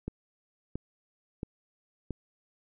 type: click train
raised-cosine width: 3 ms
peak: -21 dBFS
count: 4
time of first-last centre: 0.08-2.107 s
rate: 1.48 Hz
effects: none